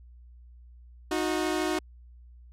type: tone pair together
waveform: sawtooth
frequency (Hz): 311.1 / 364.1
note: D#4 / F#4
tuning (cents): 0 / -28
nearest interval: minor third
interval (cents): 272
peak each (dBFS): -25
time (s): 1.11-1.79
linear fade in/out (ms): 5
effects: added 60 Hz sine -48 dBFS peak until 2.52 s + low-pass 11000 Hz 12 dB/octave